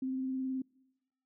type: tone with vibrato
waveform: sine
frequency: 261.6 Hz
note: C4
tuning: in tune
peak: -32 dBFS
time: 0.02-0.62 s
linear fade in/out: 5 ms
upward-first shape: sine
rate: 19 Hz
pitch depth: 18 cents each way
effects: noise-tail reverb RT60 1.0 s tail -26 dB re dry